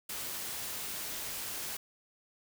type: noise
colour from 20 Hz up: white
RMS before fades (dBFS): -39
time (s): 0.09-1.77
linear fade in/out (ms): 5
effects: none